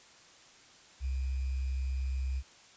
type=tone with sample-and-hold; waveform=sine; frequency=65.8 Hz; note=C2; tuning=10 cents sharp; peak=-30 dBFS; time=1-2.43 s; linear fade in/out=50 ms; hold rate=2450 Hz; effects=white hiss -57 dBFS RMS until 2.76 s + resampled to 16000 Hz